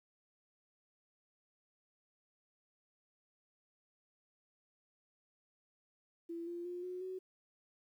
sine tone with pitch steps, 337 / 345.7 / 354.6 / 363.7 / 373.1 Hz, E4 / F4 / F4 / F#4 / F#4, +38 / -18 / +26 / -30 / +14 cents, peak -40 dBFS, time 6.29-7.19 s, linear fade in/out 10 ms, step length 180 ms, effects 12-bit

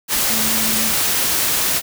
sine tone in noise, 220.8 Hz, A3, 6 cents sharp, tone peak -26 dBFS, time 0.27-0.93 s, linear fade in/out 50 ms, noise white, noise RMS -18 dBFS, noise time 0.08-1.82 s, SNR -11 dB, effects none

